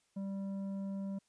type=tone with tanh clipping; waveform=sine; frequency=195.7 Hz; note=G3; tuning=3 cents flat; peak=-38 dBFS; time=0.16-1.19 s; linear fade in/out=10 ms; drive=8 dB; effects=white hiss -75 dBFS RMS until 1.28 s + resampled to 22050 Hz